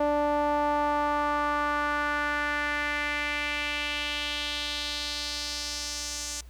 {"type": "tone with band-pass filter sweep", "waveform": "sawtooth", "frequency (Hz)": 293.7, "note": "D4", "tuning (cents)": 0, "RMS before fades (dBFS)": -29, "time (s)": [0, 6.41], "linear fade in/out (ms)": 5, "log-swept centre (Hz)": [680, 6700], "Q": 2.5, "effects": ["added 60 Hz sine -44 dBFS peak until 6.49 s", "pink hiss -60 dBFS RMS until 6.49 s"]}